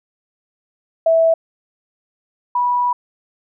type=tone pair in turn; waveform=sine; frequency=655 / 978.3 Hz; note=E5 / B5; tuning=-11 / -17 cents; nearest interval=perfect fifth; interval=694 cents; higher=second; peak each=-10 / -14 dBFS; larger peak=first; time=1.06-1.34 / 2.55-2.93 s; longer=second; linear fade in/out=5 ms; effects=none